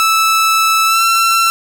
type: tone with pitch glide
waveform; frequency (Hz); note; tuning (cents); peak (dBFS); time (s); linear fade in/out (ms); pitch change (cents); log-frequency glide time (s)
sawtooth; 1313 to 1346.8; E6 to E6; -7 to +37; -6; 0-1.5; 0; +44; 0.86-1.02
effects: none